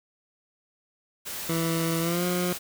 white noise, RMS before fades -35 dBFS, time 1.25-2.59 s, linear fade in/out 20 ms
20% pulse tone with pitch glide, 164.81 to 178.69 Hz, E3 to F3, 0 to +40 cents, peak -20 dBFS, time 1.49-2.53 s, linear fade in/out 5 ms, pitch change +140 cents, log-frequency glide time 2-2.25 s
effects none

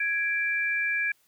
sine tone pair together, 1661.2 / 2348 Hz, G#6 / D7, 0 / -1 cents, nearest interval tritone, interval 599 cents, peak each -27 dBFS, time 0-1.12 s, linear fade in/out 5 ms, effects white hiss -66 dBFS RMS until 1.27 s

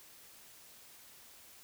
silence, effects white hiss -57 dBFS RMS until 1.63 s

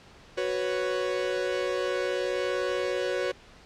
45% pulse chord, F# suspended fourth, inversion none, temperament equal, 370 / 493.9 / 554.4 Hz, F#4 / B4 / C#5, 0 / 0 / 0 cents, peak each -31 dBFS, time 0.37-3.32 s, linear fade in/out 10 ms, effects pink hiss -52 dBFS RMS until 3.65 s + low-pass 5000 Hz 12 dB/octave

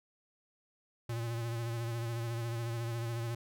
square tone with vibrato, 116.54 Hz, A#2, in tune, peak -35 dBFS, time 1.09-3.35 s, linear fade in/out 5 ms, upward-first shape sine, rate 14 Hz, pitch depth 38 cents each way, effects none

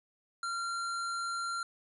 square tone, 1378 Hz, F6, 24 cents flat, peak -34 dBFS, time 0.43-1.63 s, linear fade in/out 2 ms, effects resampled to 24000 Hz

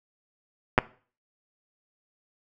clicks, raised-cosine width 0.5 ms, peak -3 dBFS, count 2, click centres 0.779 / 0.787 s, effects noise-tail reverb RT60 0.4 s tail -19 dB re dry

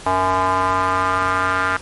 square tone with band-pass filter sweep, 93 Hz, F#2, 9 cents sharp, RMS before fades -18 dBFS, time 0.06-1.77 s, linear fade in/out 5 ms, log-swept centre 920 to 1400 Hz, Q 3.8, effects pink hiss -37 dBFS RMS until 1.81 s + MP3 48 kbps

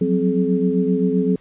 sine tone cluster, 180.3 / 188 / 261.3 / 425.7 Hz, F#3 / F#3 / C4 / G#4, -45 / +28 / -2 / +43 cents, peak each -21 dBFS, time 0.01-1.36 s, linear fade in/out 5 ms, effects pink hiss -54 dBFS RMS until 1.4 s + resampled to 8000 Hz

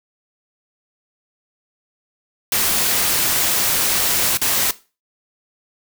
white noise with dropouts, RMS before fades -18 dBFS, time 2.52-4.71 s, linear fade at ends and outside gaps 2 ms, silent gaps 4.373-4.415 s, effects noise-tail reverb RT60 0.3 s tail -17 dB re dry

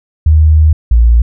sine tone pair in turn, 77.78 / 58 Hz, D#2 / A#1, 0 / -8 cents, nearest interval perfect fourth, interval 508 cents, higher first, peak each -3 dBFS, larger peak neither, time 0.26-0.73 / 0.91-1.22 s, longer first, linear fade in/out 5 ms, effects none

